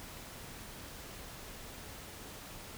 silence, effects pink hiss -48 dBFS RMS until 2.77 s

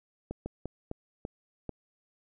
slowing click train, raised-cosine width 2 ms, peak -22 dBFS, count 6, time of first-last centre 0.31-1.693 s, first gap 150 ms, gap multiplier 1.31, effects none

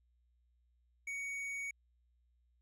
triangle tone with tanh clipping, 2239 Hz, C#7, 17 cents sharp, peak -40 dBFS, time 1.07-1.71 s, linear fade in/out 5 ms, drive 13 dB, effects added 60 Hz sine -70 dBFS peak until 2.61 s

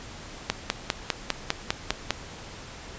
click train, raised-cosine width 0.2 ms, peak -5 dBFS, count 9, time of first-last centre 0.5-2.106 s, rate 4.98 Hz, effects pink hiss -42 dBFS RMS until 2.98 s + resampled to 16000 Hz

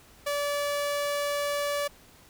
sawtooth tone, 577 Hz, D5, 31 cents flat, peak -23 dBFS, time 0.26-1.88 s, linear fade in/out 10 ms, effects pink hiss -55 dBFS RMS until 2.29 s

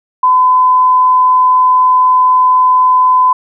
sine tone, 1013 Hz, B5, 44 cents sharp, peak -5 dBFS, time 0.23-3.33 s, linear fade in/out 5 ms, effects none

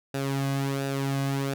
sawtooth tone with flanger, 137.4 Hz, C#3, 15 cents flat, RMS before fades -28 dBFS, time 0.14-1.54 s, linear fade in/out 5 ms, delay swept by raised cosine 0.93 to 2.23 ms, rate 1.4 Hz, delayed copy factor -0.6, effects none

